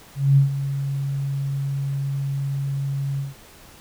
sine tone with ADSR envelope, 138.4 Hz, C#3, 2 cents flat, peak -10 dBFS, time 0.15-3.35 s, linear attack 220 ms, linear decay 120 ms, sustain -12 dB, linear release 160 ms, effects pink hiss -47 dBFS RMS until 3.8 s

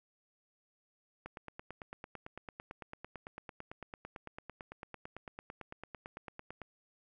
click train, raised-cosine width 0.5 ms, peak -29 dBFS, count 49, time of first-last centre 1.26-6.617 s, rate 8.96 Hz, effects none

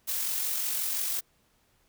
blue noise with amplitude modulation, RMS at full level -29 dBFS, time 0.07-1.21 s, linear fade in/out 20 ms, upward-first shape sine, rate 45.8 Hz, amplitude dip 30%, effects pink hiss -68 dBFS RMS until 1.88 s

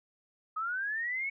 sine linear sweep, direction up, 1244.5 to 2230 Hz, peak -31 dBFS, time 0.56-1.3 s, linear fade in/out 10 ms, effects none

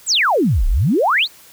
sine exponential two-way sweep, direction down then up, 8790 to 30.87 to 4735 Hz, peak -12 dBFS, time 0.06-1.28 s, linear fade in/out 50 ms, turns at 0.67 s, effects white hiss -45 dBFS RMS until 1.52 s

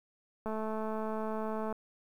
click train, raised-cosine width 1 ms, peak -24 dBFS, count 277, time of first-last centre 0.46-1.726 s, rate 218 Hz, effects 10-bit

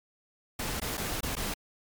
pink noise with dropouts, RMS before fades -33 dBFS, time 0.59-1.54 s, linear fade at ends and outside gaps 5 ms, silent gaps 0.8-0.816 / 0.972-0.976 / 1.207-1.23 / 1.355-1.366 s, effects MP3 96 kbps

